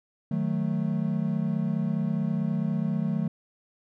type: chord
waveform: triangle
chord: D# diminished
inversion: none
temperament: equal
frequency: 155.56 / 185 / 220 Hz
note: D#3 / F#3 / A3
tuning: 0 / 0 / 0 cents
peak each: -27 dBFS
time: 0.31-3.28 s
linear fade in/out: 5 ms
effects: none